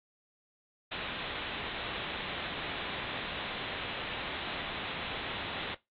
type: low-pass noise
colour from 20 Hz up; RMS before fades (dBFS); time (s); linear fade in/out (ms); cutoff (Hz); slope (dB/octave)
white; -39; 0.91-5.75; 10; 3800; 96
effects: noise-tail reverb RT60 0.2 s tail -19 dB re dry + AAC 32 kbps